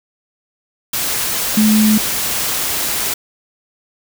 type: tone in noise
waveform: sine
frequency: 215 Hz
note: A3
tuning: 40 cents flat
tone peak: -9 dBFS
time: 1.57-1.98 s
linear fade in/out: 5 ms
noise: white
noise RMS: -19 dBFS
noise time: 0.93-3.14 s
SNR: +7 dB
effects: none